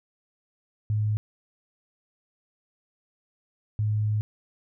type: tone bursts at uneven times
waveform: sine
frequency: 106.4 Hz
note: G#2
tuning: 42 cents sharp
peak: -22 dBFS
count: 2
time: 0.9-1.17 / 3.79-4.21 s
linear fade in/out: 0 ms
effects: none